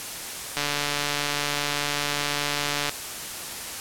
click train, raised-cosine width 0.2 ms, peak -8 dBFS, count 338, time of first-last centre 0.57-2.894 s, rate 145 Hz, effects white hiss -34 dBFS RMS until 3.8 s + low-pass 12000 Hz 12 dB/octave

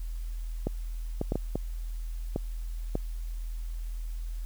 clicks, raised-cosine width 2 ms, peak -15 dBFS, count 7, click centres 0.67 / 1.214 / 1.321 / 1.356 / 1.556 / 2.361 / 2.954 s, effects added 41 Hz sine -32 dBFS peak until 4.45 s + white hiss -57 dBFS RMS until 4.45 s

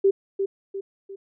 sine tone with echo, 392 Hz, G4, in tune, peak -14 dBFS, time 0.04-0.11 s, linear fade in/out 10 ms, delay 350 ms, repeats 3, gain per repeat -7 dB, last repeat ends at 1.16 s, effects none

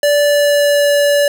square tone with pitch glide, 582 to 576.3 Hz, D5 to D5, -16 to -33 cents, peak -10 dBFS, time 0.03-1.28 s, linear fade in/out 2 ms, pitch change -17 cents, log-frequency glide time 0.23-0.93 s, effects none

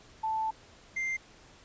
sine / triangle tone pair in turn, 880 / 2093 Hz, A5 / C7, 0 / 0 cents, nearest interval octave + minor third, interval 1500 cents, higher second, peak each -28 dBFS, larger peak neither, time 0.23-0.51 / 0.96-1.17 s, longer first, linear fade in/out 10 ms, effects pink hiss -56 dBFS RMS until 1.64 s + resampled to 16000 Hz

